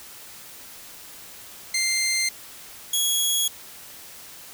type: tone pair in turn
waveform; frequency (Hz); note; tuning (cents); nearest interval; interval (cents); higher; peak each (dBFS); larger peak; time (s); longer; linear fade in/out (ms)
15% pulse; 2093 / 3332; C7 / G#7; 0 / +5; minor sixth; 805; second; -15 / -13; second; 1.74-2.29 / 2.93-3.48; neither; 5
effects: white hiss -43 dBFS RMS until 4.53 s